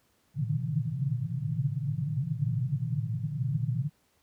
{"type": "band-pass noise", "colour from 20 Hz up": "white", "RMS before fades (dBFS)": -30, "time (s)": [0.34, 3.9], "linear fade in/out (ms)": 50, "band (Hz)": [110, 160], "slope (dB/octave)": 96, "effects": ["pink hiss -69 dBFS RMS until 4.22 s", "high-pass 60 Hz 12 dB/octave"]}